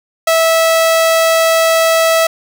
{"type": "tone", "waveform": "sawtooth", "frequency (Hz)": 653, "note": "E5", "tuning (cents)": -17, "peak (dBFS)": -5, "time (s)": [0.27, 2.27], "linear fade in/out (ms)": 5, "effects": []}